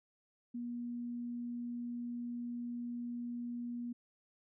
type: tone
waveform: sine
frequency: 240 Hz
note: B3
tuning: 49 cents flat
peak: -38 dBFS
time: 0.54-3.93 s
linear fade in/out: 10 ms
effects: none